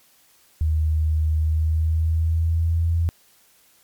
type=tone with pitch glide; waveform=sine; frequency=78.1 to 83.71 Hz; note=D#2 to E2; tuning=+7 to +27 cents; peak=-17 dBFS; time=0.61-3.09 s; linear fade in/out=0 ms; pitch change=+120 cents; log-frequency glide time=1.37-2.96 s; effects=white hiss -57 dBFS RMS until 3.83 s + MP3 96 kbps